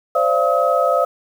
sine tone cluster, 521 / 583 / 683 / 1275 Hz, C5 / D5 / F5 / D#6, -7 / -13 / -39 / +42 cents, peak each -19 dBFS, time 0.15-1.05 s, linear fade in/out 5 ms, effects 7-bit

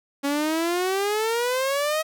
sawtooth exponential sweep, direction up, 277.2 to 638 Hz, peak -18 dBFS, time 0.23-2.03 s, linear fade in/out 20 ms, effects none

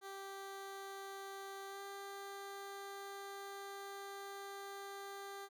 15% pulse tone with pitch glide, 391.6 to 396.4 Hz, G4 to G4, -2 to +19 cents, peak -40 dBFS, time 0.01-5.49 s, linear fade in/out 50 ms, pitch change +21 cents, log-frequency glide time 1.68-1.81 s, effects none

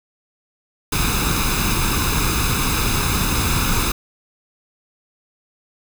pink noise with comb filter, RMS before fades -19 dBFS, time 0.92-3.92 s, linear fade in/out 5 ms, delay 0.79 ms, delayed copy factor +0.7, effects none

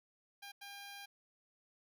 10% pulse tone bursts at uneven times, 803 Hz, G5, 41 cents sharp, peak -40 dBFS, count 2, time 0.42-0.52 / 0.61-1.06 s, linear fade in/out 10 ms, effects none

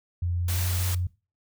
sine tone with pitch glide, 87.31 to 89.56 Hz, F2 to F2, 0 to +44 cents, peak -24 dBFS, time 0.22-1.07 s, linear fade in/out 5 ms, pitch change +44 cents, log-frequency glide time 0.39-0.72 s
white noise, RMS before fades -33 dBFS, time 0.48-0.95 s, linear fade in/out 5 ms
effects noise-tail reverb RT60 0.3 s tail -19 dB re dry

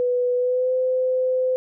sine tone with pitch glide, 493.9 to 511.9 Hz, B4 to C5, 0 to -38 cents, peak -18 dBFS, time 0-1.56 s, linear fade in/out 0 ms, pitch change +62 cents, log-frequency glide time 0.36-0.73 s, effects none

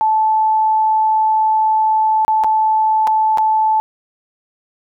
sine tone with dropouts, 872 Hz, A5, 16 cents flat, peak -11 dBFS, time 0.01-3.8 s, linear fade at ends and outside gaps 0 ms, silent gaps 2.249-2.28 / 2.437-2.444 / 3.071-3.075 / 3.374-3.383 s, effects none

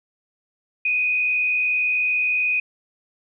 sine tone with frequency modulation, 2489 Hz, D#7, in tune, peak -18 dBFS, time 0.85-2.6 s, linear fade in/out 5 ms, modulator 62.5 Hz, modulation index 0.7, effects none

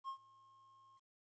triangle tone with ADSR envelope, 1074 Hz, C6, 45 cents sharp, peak -38 dBFS, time 0.04-1 s, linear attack 44 ms, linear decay 89 ms, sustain -23 dB, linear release 31 ms, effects resampled to 16000 Hz + 13-bit

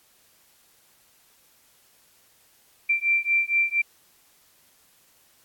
sine beating tone pair, 2352 / 2356.3 Hz, D7 / D7, +2 / +5 cents, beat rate 4.3 Hz, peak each -23 dBFS, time 2.89-3.82 s, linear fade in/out 10 ms, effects white hiss -60 dBFS RMS until 5.44 s + AAC 64 kbps

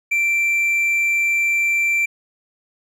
triangle tone, 2349 Hz, D7, in tune, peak -14 dBFS, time 0.11-2.06 s, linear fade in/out 10 ms, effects none

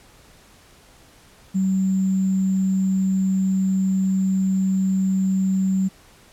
sine tone with sample-and-hold, 190 Hz, F#3, 46 cents sharp, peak -17 dBFS, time 1.54-5.89 s, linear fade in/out 20 ms, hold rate 7350 Hz, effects pink hiss -51 dBFS RMS until 6.32 s + low-pass 12000 Hz 12 dB/octave

